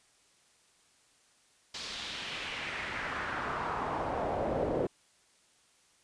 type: noise with band-pass filter sweep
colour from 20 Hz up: brown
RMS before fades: -35 dBFS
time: 1.74-4.87 s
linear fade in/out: 5 ms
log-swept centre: 4600 to 470 Hz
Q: 2
effects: white hiss -66 dBFS RMS until 6.03 s + resampled to 22050 Hz